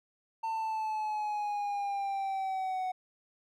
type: exponential sweep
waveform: triangle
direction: down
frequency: 900 to 740 Hz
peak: -29 dBFS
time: 0.43-2.92 s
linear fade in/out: 10 ms
effects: none